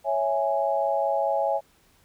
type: chord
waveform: sine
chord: C# minor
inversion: none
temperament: equal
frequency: 554.4 / 659.3 / 830.6 Hz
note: C#5 / E5 / G#5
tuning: 0 / 0 / 0 cents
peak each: -26 dBFS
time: 0.04-1.61 s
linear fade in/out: 50 ms
effects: pink hiss -61 dBFS RMS until 2.04 s